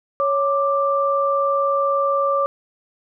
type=tone pair together; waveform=sine; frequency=556 / 1178.1 Hz; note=C#5 / D6; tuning=+5 / +5 cents; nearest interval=octave + minor second; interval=1300 cents; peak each=-19 / -19 dBFS; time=0.2-2.46 s; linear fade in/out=0 ms; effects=none